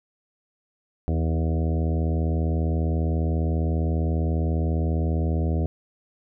harmonic tone with a mistuned harmonic, 80 Hz, D#2, 49 cents sharp, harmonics 1 / 2 / 3 / 4 / 5 / 6 / 7 / 8 / 9, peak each -22 / -28 / -32 / -34 / -36 / -38 / -39 / -40 / -41 dBFS, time 1.08-5.66 s, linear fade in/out 0 ms, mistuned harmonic 3, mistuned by +37 cents, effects none

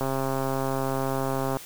click train, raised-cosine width 1 ms, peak -14 dBFS, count 210, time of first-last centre 0.01-1.57 s, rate 134 Hz, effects white hiss -43 dBFS RMS until 1.65 s

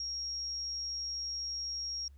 sine tone, 5588 Hz, F8, in tune, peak -35 dBFS, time 0-2.08 s, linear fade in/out 2 ms, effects added 70 Hz sine -52 dBFS peak until 2.17 s + pink hiss -75 dBFS RMS until 2.17 s

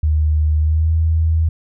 sine tone with pitch glide, 76.7 to 80.61 Hz, D#2 to E2, -24 to -38 cents, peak -12 dBFS, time 0.03-1.49 s, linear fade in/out 5 ms, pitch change +86 cents, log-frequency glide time 0.59-0.92 s, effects none

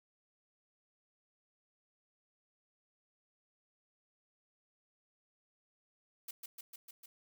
blue noise with echo, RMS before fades -44 dBFS, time 6.28-6.31 s, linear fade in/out 5 ms, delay 150 ms, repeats 5, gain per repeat -2 dB, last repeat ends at 7.06 s, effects none

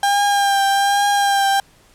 35% pulse tone with vibrato, 800 Hz, G5, 35 cents sharp, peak -12 dBFS, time 0.03-1.6 s, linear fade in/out 2 ms, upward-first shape triangle, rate 1.2 Hz, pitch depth 29 cents each way, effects pink hiss -52 dBFS RMS until 1.94 s + low-pass 12000 Hz 12 dB/octave

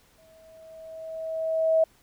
sine tone with exponential growth, 644 Hz, E5, 41 cents flat, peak -16 dBFS, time 0.18-1.84 s, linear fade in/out 5 ms, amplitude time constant 360 ms, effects pink hiss -61 dBFS RMS until 2.02 s

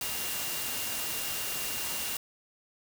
sine tone in noise, 2794 Hz, F7, in tune, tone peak -42 dBFS, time 0.01-2.17 s, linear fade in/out 2 ms, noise white, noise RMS -34 dBFS, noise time 0.01-2.17 s, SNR -11 dB, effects none

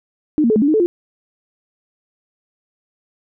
sine tone with pitch steps, 304.3 / 233.2 / 432.4 / 215 / 284.7 / 310.5 / 435.9 / 348.9 Hz, D#4 / A#3 / A4 / A3 / C#4 / D#4 / A4 / F4, -38 / +1 / -30 / -40 / +46 / -3 / -16 / -2 cents, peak -11 dBFS, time 0.38-0.86 s, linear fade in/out 0 ms, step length 60 ms, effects none

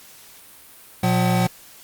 square tone cluster, 118.9 / 179.4 / 757 Hz, A#2 / F3 / F#5, +35 / +47 / +39 cents, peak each -22 / -20 / -25 dBFS, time 1.03-1.47 s, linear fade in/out 5 ms, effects white hiss -46 dBFS RMS until 1.83 s + Opus 48 kbps

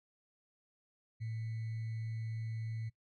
sine tone with sample-and-hold, 112.1 Hz, A2, 33 cents sharp, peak -37 dBFS, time 1.2-2.9 s, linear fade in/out 20 ms, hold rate 2100 Hz, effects noise-tail reverb RT60 0.1 s tail -20 dB re dry + low-pass 4000 Hz 12 dB/octave

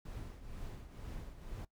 brown noise with tremolo, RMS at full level -43 dBFS, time 0.05-1.65 s, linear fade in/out 5 ms, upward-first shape triangle, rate 2.1 Hz, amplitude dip 70%, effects noise-tail reverb RT60 0.1 s tail -19 dB re dry

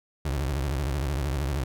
30% pulse tone with vibrato, 69.3 Hz, C#2, in tune, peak -23 dBFS, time 0.25-1.64 s, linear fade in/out 5 ms, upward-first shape sine, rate 13 Hz, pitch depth 200 cents each way, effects none

